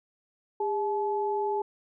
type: tone pair together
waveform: sine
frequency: 406.1 / 859.2 Hz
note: G#4 / A5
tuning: -39 / -41 cents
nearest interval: octave + minor second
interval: 1298 cents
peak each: -28 / -29 dBFS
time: 0.6-1.62 s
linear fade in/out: 5 ms
effects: none